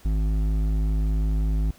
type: tone with hard clipping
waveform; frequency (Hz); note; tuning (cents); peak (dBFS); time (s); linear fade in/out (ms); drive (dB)
sine; 52.6; G#1; +23; -22; 0.05-1.71; 5; 10
effects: pink hiss -53 dBFS RMS until 1.78 s